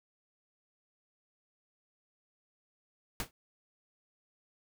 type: noise with exponential decay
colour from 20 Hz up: pink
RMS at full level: -31 dBFS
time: 3.2-3.31 s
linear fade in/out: 1 ms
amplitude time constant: 22 ms
effects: none